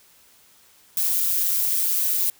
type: noise with amplitude modulation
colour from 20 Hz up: violet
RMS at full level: -19 dBFS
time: 0.97-2.3 s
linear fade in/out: 2 ms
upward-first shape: sine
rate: 177 Hz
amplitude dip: 65%
effects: white hiss -55 dBFS RMS until 2.39 s